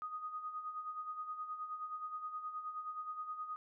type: tone with tremolo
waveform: sine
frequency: 1244.5 Hz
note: D#6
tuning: in tune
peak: -38 dBFS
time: 0.02-3.56 s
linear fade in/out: 0 ms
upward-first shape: sine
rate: 9.5 Hz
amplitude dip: 60%
effects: none